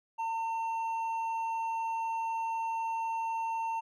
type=tone with hard clipping; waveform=sine; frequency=906 Hz; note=A#5; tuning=50 cents flat; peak=-32 dBFS; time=0.18-3.81 s; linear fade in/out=20 ms; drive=4 dB; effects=none